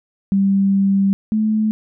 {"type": "tone pair in turn", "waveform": "sine", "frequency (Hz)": [196.1, 216.2], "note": ["G3", "A3"], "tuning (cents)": [1, -30], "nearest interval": "major second", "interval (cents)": 169, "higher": "second", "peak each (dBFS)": [-12, -14], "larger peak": "first", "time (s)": [[0.32, 1.13], [1.32, 1.71]], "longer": "first", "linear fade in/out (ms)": 0, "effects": []}